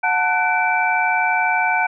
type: tone cluster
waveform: sine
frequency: 732 / 884 / 1498 / 2324 Hz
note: F#5 / A5 / F#6 / D7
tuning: -19 / +8 / +21 / -19 cents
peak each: -21 dBFS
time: 0.03-1.87 s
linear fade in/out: 10 ms
effects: none